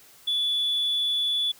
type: tone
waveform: sine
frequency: 3444 Hz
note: A7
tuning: 38 cents flat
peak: -21 dBFS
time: 0.27-1.52 s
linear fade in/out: 10 ms
effects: tanh soft clip ceiling -19 dBFS + white hiss -53 dBFS RMS until 1.59 s